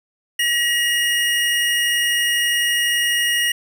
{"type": "tone pair together", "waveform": "square", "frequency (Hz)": [1911, 2863], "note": ["A#6", "F7"], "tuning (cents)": [43, 42], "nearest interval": "perfect fifth", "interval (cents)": 699, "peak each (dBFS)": -20, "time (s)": [0.39, 3.52], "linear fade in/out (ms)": 5, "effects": []}